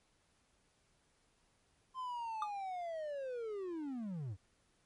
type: linear sweep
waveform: triangle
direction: down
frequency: 1046.5 to 86.1 Hz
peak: -37 dBFS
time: 1.94-4.37 s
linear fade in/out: 50 ms
type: tone with exponential decay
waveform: triangle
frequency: 1200 Hz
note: D6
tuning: 37 cents sharp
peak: -29 dBFS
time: 2.42-2.51 s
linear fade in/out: 2 ms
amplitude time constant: 18 ms
effects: pink hiss -74 dBFS RMS until 4.85 s + MP3 48 kbps